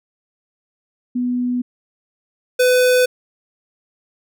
sine / square tone pair in turn, 246.9 / 501.6 Hz, B3 / B4, 0 / +27 cents, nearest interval octave, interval 1227 cents, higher second, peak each -17 / -12 dBFS, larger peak second, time 1.15-1.62 / 2.59-3.06 s, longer neither, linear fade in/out 10 ms, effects none

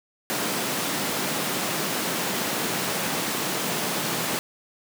pink high-pass noise, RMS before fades -27 dBFS, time 0.3-4.39 s, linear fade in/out 0 ms, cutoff 160 Hz, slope 24 dB/octave, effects none

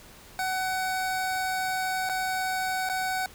25% pulse tone with dropouts, 751 Hz, F#5, 26 cents sharp, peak -23 dBFS, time 0.39-3.26 s, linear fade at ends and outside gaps 1 ms, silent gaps 2.091-2.096 / 2.89-2.897 s, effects pink hiss -50 dBFS RMS until 3.34 s

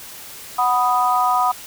sine chord, B major, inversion second, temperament equal, 740 / 987.8 / 1244.5 Hz, F#5 / B5 / D#6, 0 / 0 / 0 cents, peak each -19 dBFS, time 0.58-1.52 s, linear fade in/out 10 ms, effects white hiss -37 dBFS RMS until 1.66 s

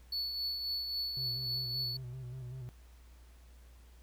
triangle tone with tremolo, 4435 Hz, C#8, in tune, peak -31 dBFS, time 0.12-1.97 s, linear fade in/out 5 ms, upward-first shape triangle, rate 3.7 Hz, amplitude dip 45%
triangle tone with vibrato, 126.7 Hz, B2, 45 cents sharp, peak -39 dBFS, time 1.17-2.69 s, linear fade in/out 0 ms, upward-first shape square, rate 5.2 Hz, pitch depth 52 cents each way
effects added 60 Hz sine -54 dBFS peak until 4.02 s + pink hiss -66 dBFS RMS until 4.02 s

